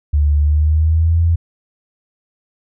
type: tone with pitch glide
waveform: sine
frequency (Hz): 73.42 to 83.85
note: D2 to E2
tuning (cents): 0 to +30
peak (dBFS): -10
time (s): 0.13-1.36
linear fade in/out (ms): 10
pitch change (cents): +230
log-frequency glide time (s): 0.4-1.2
effects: none